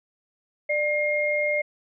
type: tone pair together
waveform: sine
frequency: 595.8 / 2131 Hz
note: D5 / C7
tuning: +25 / +31 cents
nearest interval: octave + minor seventh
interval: 2206 cents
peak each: -24 dBFS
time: 0.69-1.62 s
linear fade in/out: 10 ms
effects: none